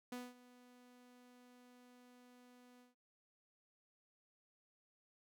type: tone with ADSR envelope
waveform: sawtooth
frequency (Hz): 247.3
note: B3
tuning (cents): +3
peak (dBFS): -39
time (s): 0.12-2.95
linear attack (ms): 4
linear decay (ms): 210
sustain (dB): -19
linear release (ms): 150
effects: none